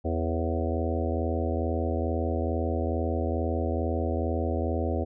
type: harmonic tone with a mistuned harmonic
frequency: 82.3 Hz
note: E2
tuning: 2 cents flat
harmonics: 1 / 3 / 4 / 5 / 6 / 7 / 8 / 9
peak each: -28 / -33 / -34 / -35 / -36 / -36 / -37 / -38 dBFS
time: 0.04-5.05 s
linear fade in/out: 20 ms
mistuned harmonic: 7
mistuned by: -54 cents
effects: none